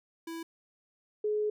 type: tone pair in turn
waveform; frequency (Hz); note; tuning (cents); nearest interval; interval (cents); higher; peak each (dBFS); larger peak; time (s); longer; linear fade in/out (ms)
square / sine; 330 / 422.8; E4 / G#4; +2 / +31; major third; 429; second; -38 / -27; second; 0.27-0.43 / 1.24-1.5; second; 5
effects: none